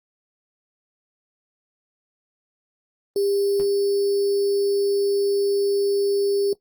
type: tone with sample-and-hold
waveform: sine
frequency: 400 Hz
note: G4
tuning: 35 cents sharp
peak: -18 dBFS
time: 3.16-6.53 s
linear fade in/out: 2 ms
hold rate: 4900 Hz
effects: noise-tail reverb RT60 0.1 s tail -19 dB re dry + Opus 24 kbps